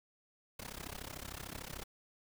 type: noise with amplitude modulation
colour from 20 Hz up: pink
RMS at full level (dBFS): -42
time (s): 0.59-1.84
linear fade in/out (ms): 5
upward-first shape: sine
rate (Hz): 33.4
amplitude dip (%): 95
effects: none